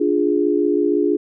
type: chord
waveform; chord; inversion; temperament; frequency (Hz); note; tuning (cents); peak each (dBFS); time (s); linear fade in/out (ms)
sine; D diminished; none; equal; 293.7 / 349.2 / 415.3; D4 / F4 / Ab4; 0 / 0 / 0; -19; 0-1.17; 10
effects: none